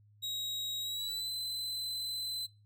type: tone with pitch glide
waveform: 40% pulse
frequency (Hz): 3812 to 4039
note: A#7 to B7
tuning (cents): +38 to +38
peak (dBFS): -34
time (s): 0.22-2.47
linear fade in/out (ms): 20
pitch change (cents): +100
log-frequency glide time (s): 0.8-1.3
effects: noise-tail reverb RT60 0.3 s tail -25 dB re dry + added 104 Hz sine -60 dBFS peak until 2.65 s